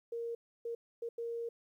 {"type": "tone bursts at uneven times", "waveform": "sine", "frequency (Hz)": 466.2, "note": "A#4", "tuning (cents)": 0, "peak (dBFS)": -36, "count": 4, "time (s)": [[0.12, 0.35], [0.65, 0.75], [1.02, 1.09], [1.18, 1.49]], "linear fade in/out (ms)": 5, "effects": ["12-bit"]}